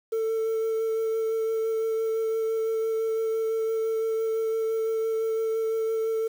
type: tone with vibrato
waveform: sine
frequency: 446.1 Hz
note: A4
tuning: 24 cents sharp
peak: -21 dBFS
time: 0.12-6.28 s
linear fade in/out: 10 ms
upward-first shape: sine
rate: 5.9 Hz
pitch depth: 11 cents each way
effects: tanh soft clip ceiling -23 dBFS + 8-bit